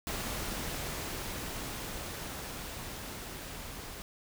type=noise with level ramp; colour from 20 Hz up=pink; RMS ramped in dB=-36 to -44 dBFS; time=0.07-4.02 s; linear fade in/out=0 ms; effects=none